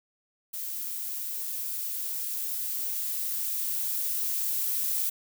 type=noise with level ramp; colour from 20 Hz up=violet; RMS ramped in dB=-35 to -28 dBFS; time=0.53-5.1 s; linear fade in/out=10 ms; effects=none